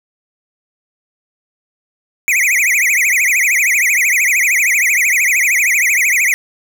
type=tone with vibrato; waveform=square; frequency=2200 Hz; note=C#7; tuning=14 cents flat; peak=-11 dBFS; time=2.28-6.34 s; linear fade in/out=0 ms; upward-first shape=triangle; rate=13 Hz; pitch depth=270 cents each way; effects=none